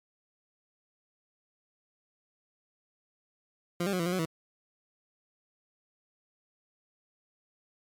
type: tone with pitch steps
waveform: 20% pulse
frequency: 173.8 / 199.4 / 182.3 / 167.7 / 177.8 / 185.8 / 162.4 Hz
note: F3 / G3 / F#3 / E3 / F3 / F#3 / E3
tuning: -8 / +30 / -25 / +30 / +31 / +7 / -26 cents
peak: -23 dBFS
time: 3.8-4.255 s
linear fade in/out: 5 ms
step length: 65 ms
effects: MP3 96 kbps